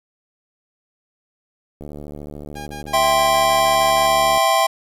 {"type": "click train", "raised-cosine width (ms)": 2, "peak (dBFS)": -21, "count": 190, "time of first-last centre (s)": [1.81, 4.374], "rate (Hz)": 73.7}
{"type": "tone bursts", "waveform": "sawtooth", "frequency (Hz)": 812, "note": "G#5", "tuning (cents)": -39, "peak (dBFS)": -28, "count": 10, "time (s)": [2.55, 4.074], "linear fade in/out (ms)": 20, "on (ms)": 120, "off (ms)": 36}
{"type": "chord", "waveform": "square", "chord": "C major", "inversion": "first", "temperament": "equal", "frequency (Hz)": [659.3, 784, 1046.5], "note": ["E5", "G5", "C6"], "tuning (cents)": [0, 0, 0], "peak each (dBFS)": -19, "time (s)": [2.93, 4.67], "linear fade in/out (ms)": 10}
{"effects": ["resampled to 32000 Hz", "8-bit"]}